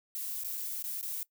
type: noise with dropouts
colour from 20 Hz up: violet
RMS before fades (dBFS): -37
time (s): 0.15-1.23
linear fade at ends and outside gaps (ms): 0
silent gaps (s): 0.436-0.446 / 0.573-0.577 / 0.824-0.84 / 1.012-1.028
effects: noise-tail reverb RT60 0.1 s tail -21 dB re dry